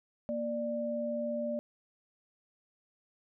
sine tone pair together, 234.8 / 591.2 Hz, A#3 / D5, +13 / +11 cents, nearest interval octave + major third, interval 1598 cents, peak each -36 / -33 dBFS, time 0.29-1.59 s, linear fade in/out 0 ms, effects none

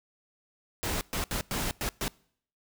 pink noise bursts at uneven times, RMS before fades -31 dBFS, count 6, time 0.83-1.01 / 1.13-1.24 / 1.31-1.41 / 1.51-1.71 / 1.81-1.89 / 2.01-2.08 s, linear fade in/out 0 ms, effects noise-tail reverb RT60 0.6 s tail -24 dB re dry

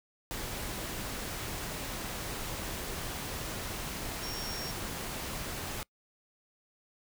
sine tone in noise, 5550 Hz, F8, 12 cents flat, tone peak -40 dBFS, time 4.23-4.71 s, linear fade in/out 0 ms, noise pink, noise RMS -38 dBFS, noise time 0.31-5.83 s, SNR -5 dB, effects noise-tail reverb RT60 0.1 s tail -25 dB re dry

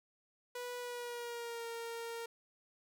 sawtooth tone with pitch glide, 490.4 to 463.1 Hz, B4 to A#4, -12 to -11 cents, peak -37 dBFS, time 0.55-2.26 s, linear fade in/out 5 ms, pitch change -99 cents, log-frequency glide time 0.79-1.66 s, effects none

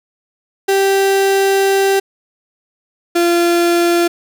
35% pulse tone pair in turn, 390.6 / 344.2 Hz, G4 / F4, -6 / -25 cents, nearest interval major second, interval 219 cents, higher first, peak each -9 dBFS, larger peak neither, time 0.68-2 / 3.15-4.08 s, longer first, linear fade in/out 10 ms, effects none

